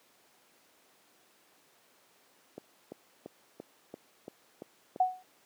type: click train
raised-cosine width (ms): 2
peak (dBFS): -25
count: 8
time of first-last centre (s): 2.58-4.961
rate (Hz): 2.94
type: tone with exponential decay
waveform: sine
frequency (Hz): 740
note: F#5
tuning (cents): 0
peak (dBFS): -19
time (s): 5-5.23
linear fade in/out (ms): 5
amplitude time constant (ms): 50
effects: pink hiss -64 dBFS RMS until 5.45 s + high-pass 300 Hz 12 dB/octave